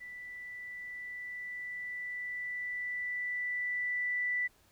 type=tone with level ramp; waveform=sine; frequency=1975.5 Hz; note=B6; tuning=in tune; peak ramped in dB=-43 to -29 dBFS; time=0-4.48 s; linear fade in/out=20 ms; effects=pink hiss -66 dBFS RMS until 4.71 s